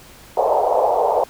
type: band-pass noise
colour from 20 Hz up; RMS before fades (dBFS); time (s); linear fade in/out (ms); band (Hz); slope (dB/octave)
pink; -17; 0.37-1.24; 5; 470 to 900; 48
effects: pink hiss -44 dBFS RMS until 1.29 s